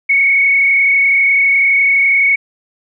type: tone with frequency modulation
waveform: sine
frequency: 2217 Hz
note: C#7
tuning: in tune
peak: -8 dBFS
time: 0.09-2.36 s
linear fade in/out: 10 ms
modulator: 31.9 Hz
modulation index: 1.2
effects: none